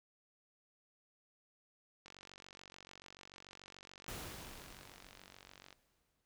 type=click train; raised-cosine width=0.2 ms; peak=-36 dBFS; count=173; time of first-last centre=2.06-5.727 s; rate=46.9 Hz
type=noise with exponential decay; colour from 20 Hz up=pink; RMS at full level=-44 dBFS; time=4.08-6.25 s; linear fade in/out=0 ms; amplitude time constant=470 ms
effects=none